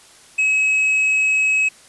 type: tone with tanh clipping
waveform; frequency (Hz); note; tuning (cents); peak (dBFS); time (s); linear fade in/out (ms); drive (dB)
triangle; 2562; E7; -50; -15; 0.38-1.69; 10; 8
effects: white hiss -47 dBFS RMS until 1.88 s + resampled to 24000 Hz